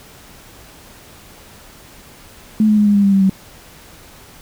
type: tone with pitch steps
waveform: sine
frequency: 216 / 212.3 / 208.6 / 205.1 / 201.5 / 198.07 / 194.67 / 191.33 Hz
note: A3 / G#3 / G#3 / G#3 / G3 / G3 / G3 / G3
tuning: -32 / +38 / +8 / -21 / +48 / +18 / -12 / -42 cents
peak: -9 dBFS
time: 2.6-3.296 s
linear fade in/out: 2 ms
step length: 87 ms
effects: pink hiss -42 dBFS RMS until 4.41 s